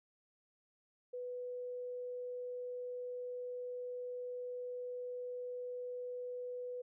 sine tone, 495 Hz, B4, 4 cents sharp, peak -40 dBFS, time 1.13-6.82 s, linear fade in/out 10 ms, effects none

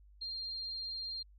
sine tone, 4195 Hz, C8, 4 cents sharp, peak -38 dBFS, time 0.21-1.23 s, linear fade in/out 10 ms, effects added 50 Hz sine -57 dBFS peak until 1.38 s

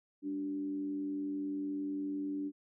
sine tone with frequency modulation, 291.2 Hz, D4, 15 cents flat, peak -34 dBFS, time 0.22-2.52 s, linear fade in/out 50 ms, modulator 88.8 Hz, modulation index 0.37, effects none

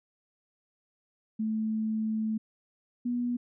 sine tone pair in turn, 218.7 / 242.9 Hz, A3 / B3, -10 / -29 cents, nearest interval major second, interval 181 cents, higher second, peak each -27 / -27 dBFS, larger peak neither, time 1.39-2.38 / 3.05-3.37 s, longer first, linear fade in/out 10 ms, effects none

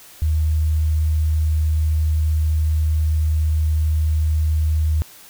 sine tone, 77.78 Hz, D#2, in tune, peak -15 dBFS, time 0.22-5.02 s, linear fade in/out 0 ms, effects white hiss -44 dBFS RMS until 5.29 s

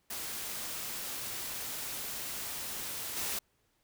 white noise with level steps, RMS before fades -39 / -35 dBFS, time 0.1-3.39 s, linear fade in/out 5 ms, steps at 3.16 s, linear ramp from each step 10 ms, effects pink hiss -74 dBFS RMS until 3.83 s

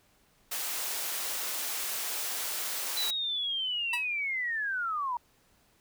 white high-pass noise, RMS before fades -34 dBFS, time 0.51-3.11 s, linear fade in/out 10 ms, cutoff 420 Hz, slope 12 dB/octave
sine linear sweep, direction down, 4014 to 932.3 Hz, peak -29 dBFS, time 2.97-5.17 s, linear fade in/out 2 ms
15% pulse tone with exponential decay, 964 Hz, B5, 42 cents flat, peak -21 dBFS, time 3.93-4.07 s, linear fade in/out 5 ms, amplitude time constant 29 ms
effects pink hiss -66 dBFS RMS until 5.8 s

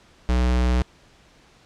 square tone, 61.74 Hz, B1, in tune, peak -18 dBFS, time 0.29-0.82 s, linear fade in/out 0 ms, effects pink hiss -54 dBFS RMS until 1.65 s + low-pass 6000 Hz 12 dB/octave

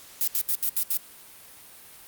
violet noise bursts, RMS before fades -24 dBFS, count 6, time 0.21-0.969 s, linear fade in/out 0 ms, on 64 ms, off 75 ms, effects white hiss -48 dBFS RMS until 2.07 s + Opus 48 kbps

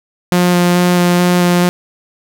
sawtooth tone with vibrato, 177.1 Hz, F3, 24 cents sharp, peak -5 dBFS, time 0.32-1.69 s, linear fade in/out 0 ms, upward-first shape square, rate 2.3 Hz, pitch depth 8 cents each way, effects none

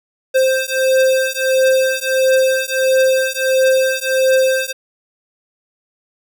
square beating tone pair, 523.3 / 524.8 Hz, C5 / C5, 0 / +5 cents, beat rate 1.5 Hz, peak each -16 dBFS, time 0.34-4.73 s, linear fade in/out 20 ms, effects none

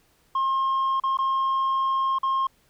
sine tone with dropouts, 1069 Hz, C6, 37 cents sharp, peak -18 dBFS, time 0.35-2.47 s, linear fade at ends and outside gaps 5 ms, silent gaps 1-1.036 / 1.172-1.187 / 2.186-2.231 s, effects tanh soft clip ceiling -20 dBFS + pink hiss -63 dBFS RMS until 2.69 s

